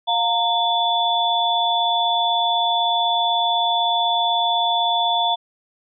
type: tone cluster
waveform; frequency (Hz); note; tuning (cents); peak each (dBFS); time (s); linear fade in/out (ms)
sine; 705 / 921 / 3464; F5 / A#5 / A7; +16 / -21 / -28; -21; 0.07-5.36; 20
effects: none